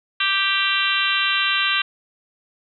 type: harmonic tone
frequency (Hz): 392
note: G4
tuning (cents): 0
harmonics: 3 / 4 / 5 / 6 / 7 / 8 / 9 / 10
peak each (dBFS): -26 / -24 / -29 / -28 / -23 / -25 / -29 / -27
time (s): 0.2-1.82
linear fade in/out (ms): 5
effects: none